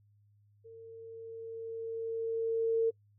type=tone with level ramp; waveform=sine; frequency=453.7 Hz; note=A#4; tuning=47 cents flat; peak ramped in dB=-48 to -24 dBFS; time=0.64-2.91 s; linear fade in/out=20 ms; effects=noise-tail reverb RT60 0.1 s tail -24 dB re dry + added 103 Hz sine -63 dBFS peak until 3.18 s